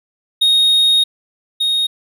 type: tone pair in turn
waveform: triangle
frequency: 3729 / 3729 Hz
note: A#7 / A#7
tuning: 0 / 0 cents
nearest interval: unison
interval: 0 cents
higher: neither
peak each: -8 / -12 dBFS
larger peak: first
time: 0.41-1.04 / 1.6-1.87 s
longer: first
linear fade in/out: 10 ms
effects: none